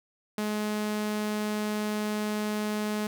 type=tone; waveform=sawtooth; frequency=211.4 Hz; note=G#3; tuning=31 cents sharp; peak=-24 dBFS; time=0.38-3.07 s; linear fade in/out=2 ms; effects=none